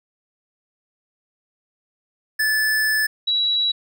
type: tone pair in turn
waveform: square / sine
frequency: 1739 / 3904 Hz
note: A6 / B7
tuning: -21 / -21 cents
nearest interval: octave + major second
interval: 1400 cents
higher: second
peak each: -18 / -17 dBFS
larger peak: second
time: 2.39-3.07 / 3.27-3.72 s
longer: first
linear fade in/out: 10 ms
effects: none